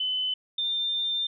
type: tone pair in turn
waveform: sine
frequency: 3025 / 3597 Hz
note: F#7 / A7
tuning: +38 / +37 cents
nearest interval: minor third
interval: 299 cents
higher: second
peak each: -25 dBFS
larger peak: neither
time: 0-0.34 / 0.58-1.27 s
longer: second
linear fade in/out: 5 ms
effects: none